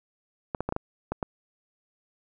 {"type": "clicks", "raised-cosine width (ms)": 1, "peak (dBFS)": -14, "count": 7, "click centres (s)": [0.548, 0.606, 0.69, 0.724, 0.764, 1.12, 1.228], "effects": []}